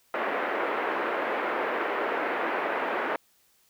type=band-pass noise; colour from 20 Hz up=pink; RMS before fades=-29 dBFS; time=0.14-3.16 s; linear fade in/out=2 ms; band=350 to 2100 Hz; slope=24 dB/octave; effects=white hiss -65 dBFS RMS until 3.69 s